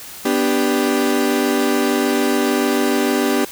35% pulse chord, G major, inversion first, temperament equal, 246.9 / 293.7 / 392 Hz, B3 / D4 / G4, 0 / 0 / 0 cents, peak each -18 dBFS, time 0.25-3.45 s, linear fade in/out 5 ms, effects white hiss -35 dBFS RMS until 3.51 s

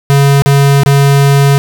square tone with dropouts, 140 Hz, C#3, 18 cents sharp, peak -5 dBFS, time 0.1-1.58 s, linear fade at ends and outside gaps 0 ms, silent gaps 0.421-0.46 / 0.834-0.861 s, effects none

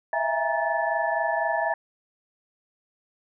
sine tone cluster, 649 / 673 / 820 / 939 / 1742 Hz, E5 / E5 / G#5 / A#5 / A6, -27 / +36 / -22 / +12 / -18 cents, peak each -29 dBFS, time 0.13-1.74 s, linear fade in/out 2 ms, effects none

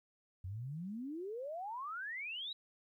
sine exponential sweep, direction up, 87.31 to 3951 Hz, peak -40 dBFS, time 0.44-2.53 s, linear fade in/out 5 ms, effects 13-bit

